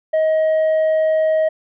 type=tone with tanh clipping; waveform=sine; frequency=631 Hz; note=D#5; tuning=24 cents sharp; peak=-14 dBFS; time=0.13-1.49 s; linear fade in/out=10 ms; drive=3 dB; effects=none